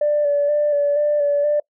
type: tone with vibrato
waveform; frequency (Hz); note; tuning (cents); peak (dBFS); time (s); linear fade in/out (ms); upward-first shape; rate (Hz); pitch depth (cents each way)
sine; 584; D5; -10; -14; 0.01-1.6; 5; square; 2.1; 23
effects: noise-tail reverb RT60 0.1 s tail -25 dB re dry + tanh soft clip ceiling -10 dBFS